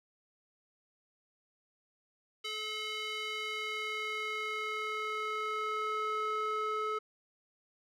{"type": "tone with band-pass filter sweep", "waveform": "square", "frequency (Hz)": 430.5, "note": "A4", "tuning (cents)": -38, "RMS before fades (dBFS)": -36, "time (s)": [2.44, 6.99], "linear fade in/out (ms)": 10, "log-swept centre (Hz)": [3200, 1100], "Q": 2, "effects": []}